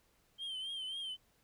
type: tone with vibrato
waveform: sine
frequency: 3136 Hz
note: G7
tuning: in tune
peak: -36 dBFS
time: 0.38-1.17 s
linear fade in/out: 50 ms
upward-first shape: triangle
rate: 3.7 Hz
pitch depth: 77 cents each way
effects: tanh soft clip ceiling -38 dBFS + pink hiss -72 dBFS RMS until 1.43 s